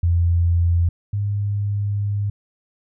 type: tone pair in turn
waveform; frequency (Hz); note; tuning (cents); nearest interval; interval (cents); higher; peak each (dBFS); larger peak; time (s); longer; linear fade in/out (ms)
sine; 85.7 / 101.99; F2 / G#2; -32 / -31; minor third; 301; second; -14 / -19; first; 0.03-0.89 / 1.13-2.3; second; 5
effects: none